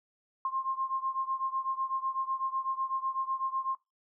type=beating tone pair; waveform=sine; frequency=1059 / 1067 Hz; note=C6 / C6; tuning=+21 / +34 cents; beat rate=8 Hz; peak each=-32 / -34 dBFS; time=0.45-3.75 s; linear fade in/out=2 ms; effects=noise-tail reverb RT60 0.2 s tail -20 dB re dry